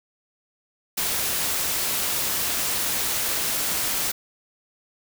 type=noise; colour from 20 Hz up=white; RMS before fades=-25 dBFS; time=0.97-4.12 s; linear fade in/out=10 ms; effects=none